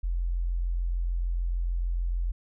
sine tone, 43.37 Hz, F1, 11 cents flat, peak -25 dBFS, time 0.03-2.32 s, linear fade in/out 10 ms, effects none

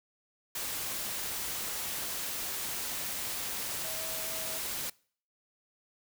sine tone in noise, 643 Hz, E5, 43 cents flat, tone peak -45 dBFS, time 3.84-4.58 s, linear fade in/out 5 ms, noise white, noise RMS -36 dBFS, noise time 0.55-4.9 s, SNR -12 dB, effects noise-tail reverb RT60 0.5 s tail -24 dB re dry

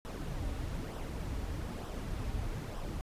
brown noise with flanger, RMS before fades -38 dBFS, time 0.05-3.01 s, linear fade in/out 0 ms, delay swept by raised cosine 0.44 to 5.94 ms, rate 1.1 Hz, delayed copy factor -0.5, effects resampled to 32000 Hz

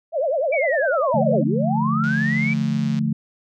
sine tone with vibrato, 591 Hz, D5, 11 cents sharp, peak -18 dBFS, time 0.12-1.44 s, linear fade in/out 50 ms, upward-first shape triangle, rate 10 Hz, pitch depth 290 cents each way
sine linear two-way sweep, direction down then up, 2349 to 240.8 to 2349 Hz, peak -22 dBFS, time 0.52-2.54 s, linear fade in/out 10 ms, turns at 1.44 s
sine chord, D minor, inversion none, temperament equal, 146.83 / 174.61 / 220 Hz, D3 / F3 / A3, 0 / 0 / 0 cents, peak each -23 / -26 / -21 dBFS, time 1.14-3.13 s, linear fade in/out 5 ms
click train, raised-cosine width 0.2 ms, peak -22 dBFS, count 132, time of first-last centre 2.04-2.989 s, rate 138 Hz
effects none

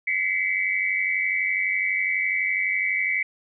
sine tone cluster, 1982 / 2074 / 2275 Hz, B6 / C7 / C#7, +6 / -16 / +44 cents, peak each -28 / -25 / -25 dBFS, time 0.07-3.23 s, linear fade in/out 5 ms, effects none

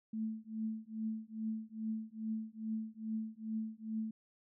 sine tone with tremolo, 220 Hz, A3, in tune, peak -33 dBFS, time 0.13-4.11 s, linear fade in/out 5 ms, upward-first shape triangle, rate 2.4 Hz, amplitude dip 100%, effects none

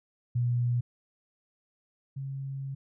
sine tone pair in turn, 121.3 / 136.15 Hz, B2 / C#3, -31 / -31 cents, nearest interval major second, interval 200 cents, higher second, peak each -24 / -33 dBFS, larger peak first, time 0.35-0.81 / 2.16-2.75 s, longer second, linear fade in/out 10 ms, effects none

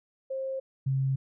sine tone pair in turn, 532 / 134.27 Hz, C5 / C3, +29 / +45 cents, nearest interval 2 octaves, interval 2384 cents, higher first, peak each -30 / -24 dBFS, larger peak second, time 0.3-0.6 / 0.86-1.16 s, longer neither, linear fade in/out 10 ms, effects none

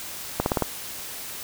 accelerating click train, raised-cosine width 1 ms, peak -7 dBFS, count 5, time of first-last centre 0.4-0.623 s, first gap 61 ms, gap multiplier 0.94, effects white hiss -36 dBFS RMS until 1.43 s

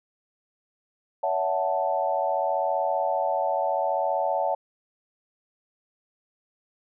sine chord, F# minor seventh, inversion second, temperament equal with one note detuned, 564.4 / 659.3 / 740 / 880 Hz, C#5 / E5 / F#5 / A5, +31 / 0 / 0 / 0 cents, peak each -28 dBFS, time 1.23-4.55 s, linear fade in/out 5 ms, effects none

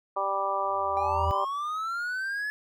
harmonic tone, 196 Hz, G3, in tune, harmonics 2 / 3 / 4 / 5 / 6, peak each -38 / -32 / -32 / -31 / -30 dBFS, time 0.16-1.45 s, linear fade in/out 10 ms
sine tone with exponential growth, 82.41 Hz, E2, in tune, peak -24 dBFS, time 0.62-1.31 s, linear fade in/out 0 ms, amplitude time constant 150 ms
triangle linear sweep, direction up, 786 to 1717 Hz, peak -27 dBFS, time 0.97-2.5 s, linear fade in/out 0 ms
effects none

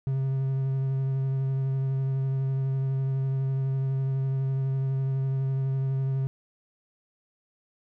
triangle tone with vibrato, 134.1 Hz, C3, 43 cents sharp, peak -22 dBFS, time 0.07-6.27 s, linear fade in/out 0 ms, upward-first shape triangle, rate 12 Hz, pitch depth 17 cents each way, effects none

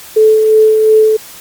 sine tone with tremolo, 435.2 Hz, A4, 19 cents flat, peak -3 dBFS, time 0.16-1.17 s, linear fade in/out 10 ms, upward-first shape sine, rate 2.8 Hz, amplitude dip 35%, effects white hiss -33 dBFS RMS until 1.4 s + Opus 48 kbps

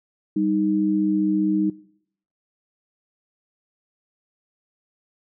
sine tone pair together, 196 / 311.1 Hz, G3 / D#4, 0 / 0 cents, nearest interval minor sixth, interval 800 cents, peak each -23 / -20 dBFS, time 0.36-1.7 s, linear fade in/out 5 ms, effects noise-tail reverb RT60 0.7 s tail -21 dB re dry

